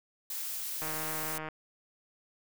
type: noise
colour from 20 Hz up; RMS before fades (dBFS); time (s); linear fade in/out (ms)
blue; -37; 0.3-1.38; 2
type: click train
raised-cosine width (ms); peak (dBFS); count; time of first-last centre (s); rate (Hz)
0.5; -24; 105; 0.82-1.487; 156
effects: none